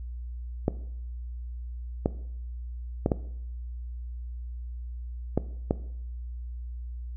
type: clicks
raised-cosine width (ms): 2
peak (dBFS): -9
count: 6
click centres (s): 0.681 / 2.059 / 3.061 / 3.118 / 5.376 / 5.709
effects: noise-tail reverb RT60 0.7 s tail -17 dB re dry + added 60 Hz sine -34 dBFS peak until 7.16 s